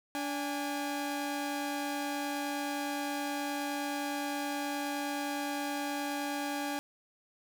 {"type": "tone pair together", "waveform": "sawtooth", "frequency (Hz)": [288.8, 816.8], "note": ["D4", "G#5"], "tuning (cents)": [-29, -29], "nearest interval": "octave + tritone", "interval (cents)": 1800, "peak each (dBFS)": [-31, -33], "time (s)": [0.15, 6.79], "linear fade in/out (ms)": 0, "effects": []}